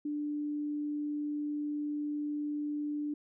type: tone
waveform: sine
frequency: 295.4 Hz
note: D4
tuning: 10 cents sharp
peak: -32 dBFS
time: 0.05-3.14 s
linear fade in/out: 5 ms
effects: none